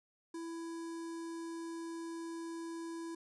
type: tone with notch filter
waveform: square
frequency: 332.1 Hz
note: E4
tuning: 13 cents sharp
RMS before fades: -43 dBFS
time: 0.34-3.15 s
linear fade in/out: 5 ms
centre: 2700 Hz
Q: 0.89
effects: resampled to 24000 Hz